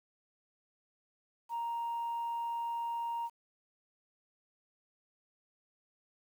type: tone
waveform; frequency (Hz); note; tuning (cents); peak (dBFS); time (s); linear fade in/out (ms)
sine; 934; A#5; +3; -32; 1.49-3.3; 50
effects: tanh soft clip ceiling -31 dBFS + 10-bit